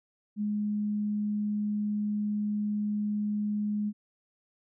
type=tone; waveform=sine; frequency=208.8 Hz; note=G#3; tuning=10 cents sharp; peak=-27 dBFS; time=0.36-3.93 s; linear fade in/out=50 ms; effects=none